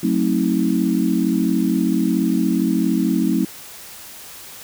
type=chord; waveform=sine; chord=F# diminished seventh; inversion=none; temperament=just; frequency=185 / 222 / 266.4 / 319.7 Hz; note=F#3 / A3 / C4 / Eb4; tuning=0 / +16 / +31 / +47 cents; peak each=-21 dBFS; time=0.03-3.45 s; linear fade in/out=5 ms; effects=white hiss -38 dBFS RMS until 4.63 s